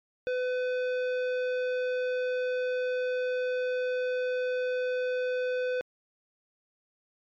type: tone with tanh clipping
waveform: sine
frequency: 503 Hz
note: B4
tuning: 32 cents sharp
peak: -29 dBFS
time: 0.27-5.81 s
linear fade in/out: 0 ms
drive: 16 dB
effects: low-pass 4000 Hz 12 dB/octave + MP3 96 kbps